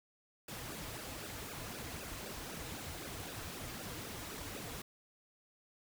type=noise with flanger; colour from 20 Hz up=pink; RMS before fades=-45 dBFS; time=0.48-4.82 s; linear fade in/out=5 ms; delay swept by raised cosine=0.93 to 5.43 ms; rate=3.9 Hz; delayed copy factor=-0.9; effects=none